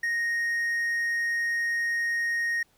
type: tone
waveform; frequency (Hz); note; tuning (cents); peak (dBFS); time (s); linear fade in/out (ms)
triangle; 1865; A#6; 0; -23; 0.03-2.63; 5
effects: pink hiss -65 dBFS RMS until 2.77 s